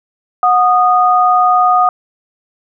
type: tone pair together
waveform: sine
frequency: 730.6 / 1234 Hz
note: F#5 / D#6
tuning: -22 / -15 cents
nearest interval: major sixth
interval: 907 cents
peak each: -10 dBFS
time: 0.43-1.89 s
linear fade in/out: 2 ms
effects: none